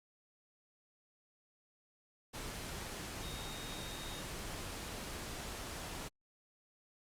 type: tone in noise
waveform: sine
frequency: 3729 Hz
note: A#7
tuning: in tune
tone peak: -50 dBFS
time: 3.22-4.22 s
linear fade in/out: 20 ms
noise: pink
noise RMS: -44 dBFS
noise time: 2.33-6.09 s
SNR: -9 dB
effects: low-pass 12000 Hz 12 dB/octave + Opus 48 kbps